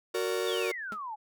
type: chord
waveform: 45% pulse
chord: Gb augmented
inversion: none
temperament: just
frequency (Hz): 370 / 462.5 / 578.1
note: Gb4 / Bb4 / D5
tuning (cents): 0 / -14 / -27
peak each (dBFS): -32 / -32 / -37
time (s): 0.14-0.72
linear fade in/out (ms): 10
type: exponential sweep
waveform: sine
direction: down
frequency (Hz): 3752 to 819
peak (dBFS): -35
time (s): 0.46-1.16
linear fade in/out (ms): 20
type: tone with exponential decay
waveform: sawtooth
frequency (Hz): 210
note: G#3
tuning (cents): +19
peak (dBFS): -32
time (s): 0.92-1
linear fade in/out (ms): 2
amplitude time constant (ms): 16
effects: none